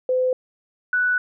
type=tone pair in turn; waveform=sine; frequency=510 / 1482.2 Hz; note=C5 / F#6; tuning=-44 / +3 cents; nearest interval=octave + tritone; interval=1847 cents; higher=second; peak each=-17 dBFS; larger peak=neither; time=0.09-0.33 / 0.93-1.18 s; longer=second; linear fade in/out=2 ms; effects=none